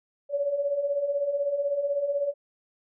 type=beating tone pair; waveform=sine; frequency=554.4 / 570.4 Hz; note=C#5 / C#5; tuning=0 / +49 cents; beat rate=16 Hz; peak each=-32 / -25 dBFS; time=0.29-2.34 s; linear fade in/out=50 ms; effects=none